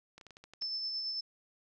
clicks, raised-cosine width 0.2 ms, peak -34 dBFS, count 8, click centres 0.18 / 0.212 / 0.267 / 0.307 / 0.369 / 0.44 / 0.536 / 0.622 s
sine tone with tremolo, 5274 Hz, E8, in tune, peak -33 dBFS, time 0.61-1.21 s, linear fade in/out 10 ms, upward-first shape sine, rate 9 Hz, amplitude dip 30%
effects none

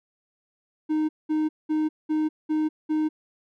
triangle tone bursts, 309.3 Hz, D#4, 10 cents flat, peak -19 dBFS, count 6, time 0.89-3.09 s, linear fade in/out 20 ms, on 200 ms, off 200 ms, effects none

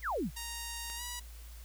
sine exponential sweep, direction down, 2276 to 124.1 Hz, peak -31 dBFS, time 0.02-0.31 s, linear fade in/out 50 ms
5% pulse tone with pitch glide, 932.3 to 971.9 Hz, A#5 to B5, 0 to -28 cents, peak -27 dBFS, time 0.36-1.2 s, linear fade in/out 10 ms, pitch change +72 cents, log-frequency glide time 0.96-1.02 s
click, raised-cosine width 0.2 ms, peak -29 dBFS, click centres 0.9 s
effects added 57 Hz sine -46 dBFS peak until 1.64 s + white hiss -57 dBFS RMS until 1.64 s

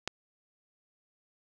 click, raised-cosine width 0.2 ms, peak -14 dBFS, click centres 0.076 s, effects none

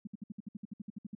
sine tone bursts, 207.7 Hz, G#3, in tune, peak -38 dBFS, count 14, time 0.05-1.151 s, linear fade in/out 5 ms, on 22 ms, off 61 ms, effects none

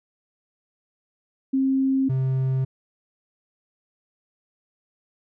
sine / triangle tone pair in turn, 267 / 131.7 Hz, C4 / C3, +35 / +12 cents, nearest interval octave, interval 1223 cents, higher first, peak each -18 dBFS, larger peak neither, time 1.53-2.09 / 2.09-2.65 s, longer neither, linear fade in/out 10 ms, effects none

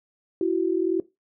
sine tone pair together, 334.8 / 375.8 Hz, E4 / F#4, +27 / +27 cents, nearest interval major second, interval 200 cents, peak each -23 dBFS, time 0.41-1 s, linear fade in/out 2 ms, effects noise-tail reverb RT60 0.2 s tail -18 dB re dry

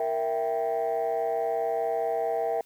sine chord, E diminished, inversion second, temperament equal, 466.2 / 659.3 / 784 Hz, Bb4 / E5 / G5, 0 / 0 / 0 cents, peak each -28 / -27 / -29 dBFS, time 0-2.61 s, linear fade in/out 2 ms, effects tanh soft clip ceiling -20 dBFS + white hiss -61 dBFS RMS until 2.65 s

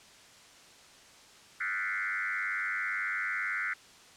sine tone with frequency modulation, 1758 Hz, A6, 2 cents flat, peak -30 dBFS, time 1.6-3.74 s, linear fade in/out 10 ms, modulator 98 Hz, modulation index 4.1, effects white hiss -55 dBFS RMS until 4.16 s + low-pass 7000 Hz 12 dB/octave

